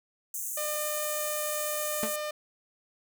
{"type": "high-pass noise", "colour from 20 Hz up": "pink", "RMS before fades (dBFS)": -35, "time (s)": [0.34, 2.16], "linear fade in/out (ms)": 2, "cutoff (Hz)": 6300, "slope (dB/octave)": 96}
{"type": "tone", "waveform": "sawtooth", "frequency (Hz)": 603, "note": "D5", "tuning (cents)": 46, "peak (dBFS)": -28, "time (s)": [0.57, 2.31], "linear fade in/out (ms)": 5}
{"type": "tone with exponential decay", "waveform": "sawtooth", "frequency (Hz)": 220, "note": "A3", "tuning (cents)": 0, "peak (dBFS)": -23, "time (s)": [2.03, 2.15], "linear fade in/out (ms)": 0, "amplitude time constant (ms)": 26}
{"effects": []}